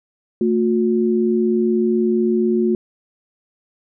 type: tone pair together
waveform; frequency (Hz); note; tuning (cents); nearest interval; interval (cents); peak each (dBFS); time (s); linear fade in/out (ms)
sine; 224.2 / 360.2; A3 / F#4; +33 / -46; minor sixth; 821; -17; 0.41-2.75; 2
effects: none